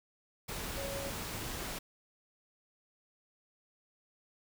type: tone in noise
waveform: sine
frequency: 554 Hz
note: C#5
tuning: 1 cent flat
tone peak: -40 dBFS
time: 0.77-1.1 s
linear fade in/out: 10 ms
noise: pink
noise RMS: -40 dBFS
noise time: 0.48-1.79 s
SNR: -3 dB
effects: none